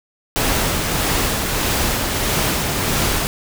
pink noise with tremolo, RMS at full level -18 dBFS, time 0.36-3.27 s, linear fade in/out 0 ms, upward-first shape sine, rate 1.6 Hz, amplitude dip 30%, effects none

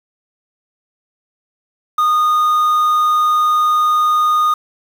triangle tone with quantisation, 1230 Hz, D#6, 20 cents flat, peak -9 dBFS, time 1.98-4.54 s, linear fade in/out 5 ms, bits 6, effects none

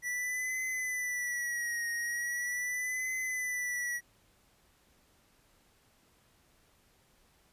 square tone with vibrato, 1954 Hz, B6, 19 cents flat, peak -33 dBFS, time 0.02-4.01 s, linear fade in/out 50 ms, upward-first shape triangle, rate 0.4 Hz, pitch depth 76 cents each way, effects pink hiss -67 dBFS RMS until 7.52 s + resampled to 32000 Hz

